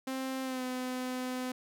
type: tone with pitch glide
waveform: sawtooth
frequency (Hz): 263.2 to 253.9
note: C4 to B3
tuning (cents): +10 to +48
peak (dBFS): -30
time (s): 0.07-1.52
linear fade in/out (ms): 5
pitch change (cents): -62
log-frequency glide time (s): 0.43-0.63
effects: none

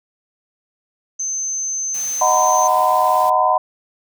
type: tone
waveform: sine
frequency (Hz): 6220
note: G8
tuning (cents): -14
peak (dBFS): -20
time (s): 1.19-2.68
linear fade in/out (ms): 10
type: noise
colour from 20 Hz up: white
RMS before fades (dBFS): -35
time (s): 1.94-3.3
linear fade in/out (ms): 5
type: chord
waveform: sine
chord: B major seventh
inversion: first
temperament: equal with one note detuned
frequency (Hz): 622.3 / 740 / 932.3 / 1012.6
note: D#5 / F#5 / A#5 / B5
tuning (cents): 0 / 0 / 0 / +43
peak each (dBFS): -20 / -17 / -20 / -16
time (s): 2.21-3.58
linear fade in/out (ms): 5
effects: none

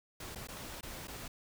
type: noise with dropouts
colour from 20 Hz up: pink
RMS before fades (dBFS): -45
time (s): 0.2-1.28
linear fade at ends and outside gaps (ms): 5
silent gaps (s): 0.35-0.357 / 0.473-0.485 / 0.81-0.829 / 1.073-1.08
effects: none

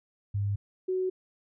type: tone pair in turn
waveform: sine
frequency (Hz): 101 / 372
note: G#2 / F#4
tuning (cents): -48 / +9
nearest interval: octave + major seventh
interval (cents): 2257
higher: second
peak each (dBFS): -26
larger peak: neither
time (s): 0.34-0.56 / 0.88-1.1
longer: neither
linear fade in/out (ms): 10
effects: none

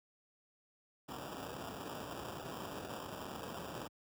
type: noise with sample-and-hold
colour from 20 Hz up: white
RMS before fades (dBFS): -45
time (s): 1.08-3.88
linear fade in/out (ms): 10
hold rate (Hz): 2100
effects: high-pass 80 Hz 12 dB/octave

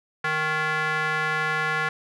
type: tone with band-pass filter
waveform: square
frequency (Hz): 155.56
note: D#3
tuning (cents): 0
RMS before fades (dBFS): -25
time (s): 0.24-1.89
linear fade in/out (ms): 5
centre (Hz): 1600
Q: 2.6
effects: none

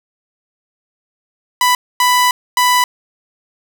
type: tone bursts at uneven times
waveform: sawtooth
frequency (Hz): 992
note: B5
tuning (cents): +7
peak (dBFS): -6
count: 3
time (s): 1.61-1.75 / 2-2.31 / 2.57-2.84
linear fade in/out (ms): 2
effects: none

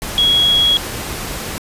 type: tone in noise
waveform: sine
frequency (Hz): 3322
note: G#7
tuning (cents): 0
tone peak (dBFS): -10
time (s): 0.18-0.77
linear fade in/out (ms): 0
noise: pink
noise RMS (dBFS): -25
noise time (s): 0.02-1.58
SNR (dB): +12
effects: resampled to 32000 Hz

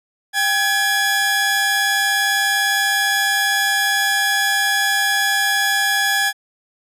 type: tone pair together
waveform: sawtooth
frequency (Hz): 794 / 1687.8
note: G5 / G#6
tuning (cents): +22 / +27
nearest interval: octave + minor second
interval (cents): 1305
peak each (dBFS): -18 / -13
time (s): 0.33-6.33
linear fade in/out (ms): 50
effects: resampled to 32000 Hz

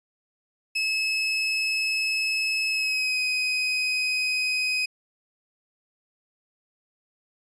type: tone with pitch glide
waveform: 30% pulse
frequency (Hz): 2590 to 2512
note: E7 to D#7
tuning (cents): -31 to +16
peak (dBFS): -20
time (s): 0.75-4.86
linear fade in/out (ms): 10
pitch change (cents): -53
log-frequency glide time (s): 2.7-3.19
effects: resampled to 22050 Hz

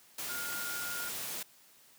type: tone in noise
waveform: sine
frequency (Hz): 1419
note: F6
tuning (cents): +27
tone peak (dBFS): -39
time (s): 0.29-1.09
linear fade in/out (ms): 5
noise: white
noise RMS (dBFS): -39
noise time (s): 0.18-1.43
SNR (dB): -3
effects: white hiss -61 dBFS RMS until 1.98 s + high-pass 100 Hz 12 dB/octave

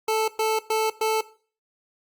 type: tone bursts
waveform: 25% pulse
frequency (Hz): 438.9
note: A4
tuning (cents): -4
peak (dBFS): -17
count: 4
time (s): 0.08-1.21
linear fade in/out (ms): 5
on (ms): 200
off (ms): 110
effects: noise-tail reverb RT60 0.4 s tail -17 dB re dry + Opus 48 kbps

